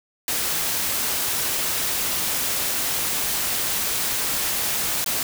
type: noise with dropouts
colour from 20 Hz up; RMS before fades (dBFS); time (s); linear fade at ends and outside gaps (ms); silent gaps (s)
white; -24; 0.28-5.23; 1; 5.044-5.061
effects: none